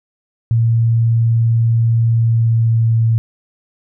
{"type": "tone with pitch glide", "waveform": "sine", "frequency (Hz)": [115.1, 113.65], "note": ["A#2", "A#2"], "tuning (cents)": [-22, -43], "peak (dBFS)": -10, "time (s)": [0.51, 3.18], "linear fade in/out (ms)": 0, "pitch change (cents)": -21, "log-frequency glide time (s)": [2.09, 3.01], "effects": []}